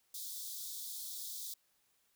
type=high-pass noise; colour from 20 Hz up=white; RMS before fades=-44 dBFS; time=0.14-1.54 s; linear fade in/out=5 ms; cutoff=3400 Hz; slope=96 dB/octave; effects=white hiss -75 dBFS RMS until 2.15 s